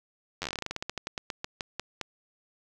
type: slowing click train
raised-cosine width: 0.2 ms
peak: -15 dBFS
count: 24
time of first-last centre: 0.42-2.013 s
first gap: 10 ms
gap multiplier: 1.15
effects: none